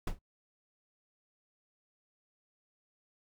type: noise with exponential decay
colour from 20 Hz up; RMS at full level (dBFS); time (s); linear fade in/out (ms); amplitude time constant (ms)
brown; -23; 0.07-0.19; 5; 25
effects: noise-tail reverb RT60 0.1 s tail -24 dB re dry